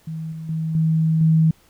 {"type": "tone with level steps", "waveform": "sine", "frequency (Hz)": 160, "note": "D#3", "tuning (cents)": 49, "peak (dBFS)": [-26, -29, -21, -15, -12], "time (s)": [0.07, 1.51], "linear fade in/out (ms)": 5, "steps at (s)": [0.32, 0.49, 0.75, 1.21], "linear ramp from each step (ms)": 2, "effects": ["pink hiss -56 dBFS RMS until 1.69 s"]}